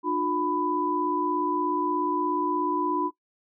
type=tone cluster; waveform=sine; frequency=301 / 357.8 / 996 Hz; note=D4 / F4 / B5; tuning=+43 / +42 / +14 cents; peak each=-28 / -29 / -27 dBFS; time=0.03-3.11 s; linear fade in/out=50 ms; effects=noise-tail reverb RT60 0.1 s tail -18 dB re dry